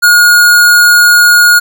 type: tone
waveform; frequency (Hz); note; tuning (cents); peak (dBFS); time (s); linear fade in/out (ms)
square; 1437; F6; +49; -3; 0.02-1.6; 20
effects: none